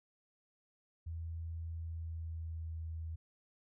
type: tone with pitch glide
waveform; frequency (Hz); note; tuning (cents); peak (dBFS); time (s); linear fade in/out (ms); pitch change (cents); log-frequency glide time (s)
sine; 82.41 to 81.04; E2 to E2; 0 to -29; -39; 1.06-3.16; 10; -29; 1.72-2.8
effects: none